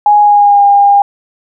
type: tone with pitch glide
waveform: sine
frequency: 830.6 to 806.5 Hz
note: G#5 to G5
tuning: 0 to +49 cents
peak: -3 dBFS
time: 0.06-1.02 s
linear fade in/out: 2 ms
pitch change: -51 cents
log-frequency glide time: 0.21-0.64 s
effects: none